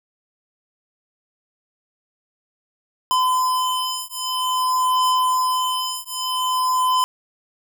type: beating tone pair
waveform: square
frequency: 1018 / 1018.51 Hz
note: C6 / C6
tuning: -48 / -47 cents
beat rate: 0.51 Hz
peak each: -22 dBFS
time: 3.11-7.04 s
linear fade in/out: 0 ms
effects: none